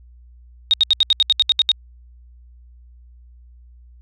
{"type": "tone bursts", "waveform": "sine", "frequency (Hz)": 3727, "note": "A#7", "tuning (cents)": -1, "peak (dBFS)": -10, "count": 11, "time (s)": [0.71, 1.716], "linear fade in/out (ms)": 0, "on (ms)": 26, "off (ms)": 72, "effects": ["added 60 Hz sine -43 dBFS peak until 4.01 s", "resampled to 24000 Hz"]}